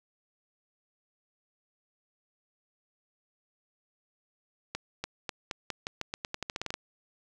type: accelerating click train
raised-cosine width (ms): 0.2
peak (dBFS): -16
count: 17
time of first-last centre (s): 4.75-6.74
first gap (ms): 290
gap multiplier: 0.87
effects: none